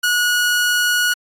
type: tone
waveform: sawtooth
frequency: 1457 Hz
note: F#6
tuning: 27 cents flat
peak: -11 dBFS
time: 0.03-1.14 s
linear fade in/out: 10 ms
effects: AAC 64 kbps